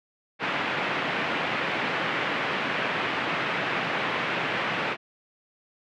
white band-pass noise, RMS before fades -28 dBFS, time 0.39-4.97 s, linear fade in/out 50 ms, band 130 to 2600 Hz, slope 24 dB/octave, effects none

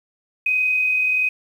sine tone with amplitude modulation, 2511 Hz, D#7, 15 cents sharp, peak -15 dBFS, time 0.46-1.29 s, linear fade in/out 5 ms, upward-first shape sine, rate 41 Hz, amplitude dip 30%, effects 8-bit

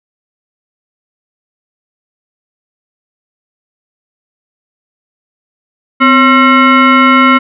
sine tone with frequency modulation, 550 Hz, C#5, 14 cents flat, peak -3 dBFS, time 6-7.39 s, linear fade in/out 20 ms, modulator 807 Hz, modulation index 2.1, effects none

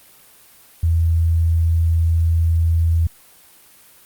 sine tone, 82.7 Hz, E2, 6 cents sharp, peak -13 dBFS, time 0.83-3.07 s, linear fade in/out 5 ms, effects white hiss -48 dBFS RMS until 4.05 s + Opus 32 kbps

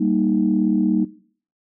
sine chord, Eb major, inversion first, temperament equal, 196 / 233.1 / 311.1 Hz, G3 / Bb3 / Eb4, 0 / 0 / 0 cents, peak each -20 dBFS, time 0-1.05 s, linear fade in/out 10 ms, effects noise-tail reverb RT60 0.5 s tail -18 dB re dry + tanh soft clip ceiling -6 dBFS

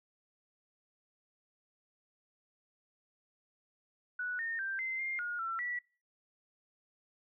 sine tone with pitch steps, 1475 / 1831 / 1573 / 2071 / 2113 / 1434 / 1346 / 1949 Hz, F#6 / A#6 / G6 / C7 / C7 / F6 / E6 / B6, -6 / -32 / +6 / -18 / +16 / +45 / +36 / -23 cents, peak -34 dBFS, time 4.19-5.79 s, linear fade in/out 5 ms, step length 200 ms, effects noise-tail reverb RT60 0.4 s tail -26 dB re dry

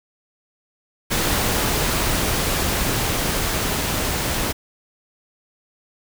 pink noise with level ramp, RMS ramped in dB -20 to -23 dBFS, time 1.1-4.53 s, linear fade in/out 20 ms, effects none

